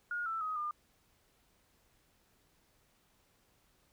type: tone with pitch steps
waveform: sine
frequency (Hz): 1432 / 1327 / 1259 / 1206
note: F6 / E6 / D#6 / D6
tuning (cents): +43 / +11 / +20 / +46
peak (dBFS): -34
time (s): 0.11-0.71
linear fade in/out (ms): 2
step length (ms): 150
effects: pink hiss -71 dBFS RMS until 3.92 s